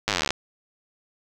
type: slowing click train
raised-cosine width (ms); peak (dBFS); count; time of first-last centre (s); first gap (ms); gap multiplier
0.2; -5; 20; 0.08-0.306; 9; 1.03
effects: none